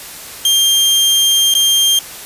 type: tone with dropouts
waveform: sawtooth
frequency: 3190 Hz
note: G7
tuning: 30 cents sharp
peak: -6 dBFS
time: 0.45-1.99 s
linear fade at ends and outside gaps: 2 ms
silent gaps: 1.54-1.55 s
effects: white hiss -31 dBFS RMS until 2.25 s + resampled to 32000 Hz